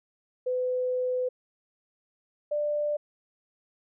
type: tone pair in turn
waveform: sine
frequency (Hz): 504 / 592.1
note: B4 / D5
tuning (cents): +35 / +14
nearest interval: minor third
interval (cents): 279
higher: second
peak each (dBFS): -25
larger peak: neither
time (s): 0.46-1.29 / 2.51-2.97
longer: first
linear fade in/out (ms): 10
effects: none